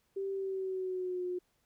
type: tone with pitch glide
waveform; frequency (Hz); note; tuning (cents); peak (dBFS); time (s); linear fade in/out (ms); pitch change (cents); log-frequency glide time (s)
sine; 390.3 to 360; G4 to F#4; -8 to -47; -33; 0.16-1.39; 10; -139; 0.32-1.24
effects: pink hiss -75 dBFS RMS until 1.65 s